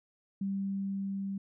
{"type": "tone with level ramp", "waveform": "sine", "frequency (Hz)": 196, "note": "G3", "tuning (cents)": 0, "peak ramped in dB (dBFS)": [-30, -33], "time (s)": [0.41, 1.38], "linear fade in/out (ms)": 5, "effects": []}